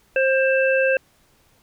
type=harmonic tone; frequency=530 Hz; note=C5; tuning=22 cents sharp; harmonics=1 / 3 / 5; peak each=-17 / -22 / -24 dBFS; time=0.16-0.97 s; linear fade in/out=2 ms; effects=pink hiss -59 dBFS RMS until 1.62 s